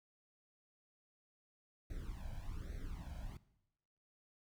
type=noise with flanger; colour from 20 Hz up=brown; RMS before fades=-45 dBFS; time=1.9-3.37 s; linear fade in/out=2 ms; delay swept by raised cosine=0.49 to 1.29 ms; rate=1.2 Hz; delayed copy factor=+1; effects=noise-tail reverb RT60 0.9 s tail -18 dB re dry